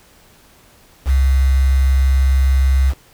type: tone with quantisation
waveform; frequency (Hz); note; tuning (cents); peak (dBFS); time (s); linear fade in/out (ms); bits
sine; 66.7; C2; +34; -10; 1.05-2.94; 50; 5
effects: pink hiss -49 dBFS RMS until 3.13 s